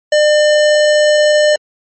square tone, 600 Hz, D5, 37 cents sharp, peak -8 dBFS, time 0.12-1.56 s, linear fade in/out 5 ms, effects MP3 32 kbps

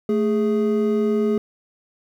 triangle tone pair together, 220 / 415.3 Hz, A3 / G#4, 0 / 0 cents, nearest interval major seventh, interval 1100 cents, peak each -18 dBFS, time 0.09-1.38 s, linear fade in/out 2 ms, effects 9-bit

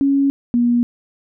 sine tone pair in turn, 277.2 / 239.8 Hz, C#4 / A#3, 0 / +49 cents, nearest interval minor third, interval 251 cents, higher first, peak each -12 dBFS, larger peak neither, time 0.01-0.3 / 0.54-0.83 s, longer neither, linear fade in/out 0 ms, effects none

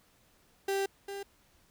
35% pulse tone pair in turn, 392 / 397.7 Hz, G4 / G4, 0 / +25 cents, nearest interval unison, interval 25 cents, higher second, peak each -27 / -36 dBFS, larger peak first, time 0.68-0.86 / 1.08-1.23 s, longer first, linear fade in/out 5 ms, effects pink hiss -66 dBFS RMS until 1.7 s

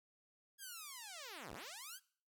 5% pulse linear two-way sweep, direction down then up, 1661.2 to 52.5 to 1661.2 Hz, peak -37 dBFS, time 0.58-2 s, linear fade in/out 50 ms, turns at 1.53 s, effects noise-tail reverb RT60 0.5 s tail -20 dB re dry

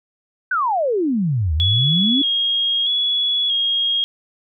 sine exponential two-way sweep, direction down then up, 1557 to 73.7 to 291.5 Hz, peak -16 dBFS, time 0.51-2.22 s, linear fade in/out 5 ms, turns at 1.54 s
sine tone with vibrato, 3322 Hz, G#7, in tune, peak -16 dBFS, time 1.6-4.04 s, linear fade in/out 0 ms, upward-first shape square, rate 0.79 Hz, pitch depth 32 cents each way
effects none

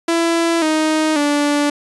sawtooth tone with pitch steps, 334.4 / 312 / 291.1 Hz, E4 / D#4 / D4, +25 / +5 / -15 cents, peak -10 dBFS, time 0.08-1.7 s, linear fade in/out 5 ms, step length 540 ms, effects resampled to 24000 Hz

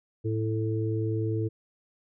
harmonic tone, 110 Hz, A2, in tune, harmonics 1 / 3 / 4, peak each -27 / -32 / -33 dBFS, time 0.24-1.49 s, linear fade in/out 20 ms, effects none

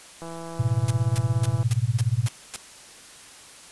click train, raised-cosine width 1 ms, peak -24 dBFS, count 235, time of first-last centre 0.22-1.63 s, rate 166 Hz
sine tone with tremolo, 116.54 Hz, A#2, in tune, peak -16 dBFS, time 0.59-2.29 s, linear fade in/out 10 ms, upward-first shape sine, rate 17 Hz, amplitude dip 100%
white noise bursts, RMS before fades -31 dBFS, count 7, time 0.88-2.562 s, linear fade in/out 2 ms, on 26 ms, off 250 ms
effects white hiss -46 dBFS RMS until 3.71 s + resampled to 24000 Hz

